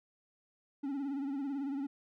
triangle tone with vibrato, 277.2 Hz, C#4, in tune, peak -32 dBFS, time 0.83-1.87 s, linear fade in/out 10 ms, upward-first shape sine, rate 18 Hz, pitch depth 76 cents each way, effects none

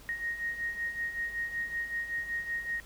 sine beating tone pair, 1864.7 / 1870 Hz, A#6 / A#6, 0 / +5 cents, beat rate 5.3 Hz, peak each -39 / -33 dBFS, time 0.09-2.8 s, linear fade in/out 0 ms, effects added 50 Hz sine -54 dBFS peak until 2.85 s + pink hiss -54 dBFS RMS until 2.85 s

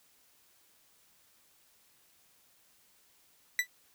40% pulse tone with exponential decay, 1975.5 Hz, B6, in tune, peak -21 dBFS, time 3.59-3.67 s, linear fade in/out 1 ms, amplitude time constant 17 ms, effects white hiss -66 dBFS RMS until 3.94 s

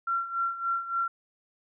sine tone with tremolo, 1366 Hz, F6, 39 cents flat, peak -24 dBFS, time 0.07-1.08 s, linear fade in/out 5 ms, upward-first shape sine, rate 3.5 Hz, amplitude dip 75%, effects none

